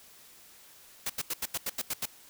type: noise bursts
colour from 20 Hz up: white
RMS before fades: -32 dBFS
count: 9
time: 1.06-2.057 s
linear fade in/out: 5 ms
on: 37 ms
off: 83 ms
effects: white hiss -55 dBFS RMS until 2.29 s